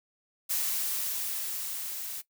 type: noise with level ramp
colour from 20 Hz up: blue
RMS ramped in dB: -29 to -38 dBFS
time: 0.49-2.22 s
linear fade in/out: 20 ms
effects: noise-tail reverb RT60 0.1 s tail -17 dB re dry